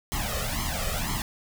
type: noise with flanger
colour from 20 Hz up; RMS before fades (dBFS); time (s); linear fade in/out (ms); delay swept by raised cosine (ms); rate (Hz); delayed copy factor
pink; -29; 0.12-1.22; 0; 0.95 to 1.64; 2; +1
effects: none